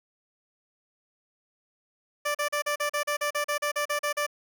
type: tone bursts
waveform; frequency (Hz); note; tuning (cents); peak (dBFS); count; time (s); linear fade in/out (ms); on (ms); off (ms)
15% pulse; 587.3; D5; 0; -19; 15; 2.25-4.266; 10; 98; 39
effects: none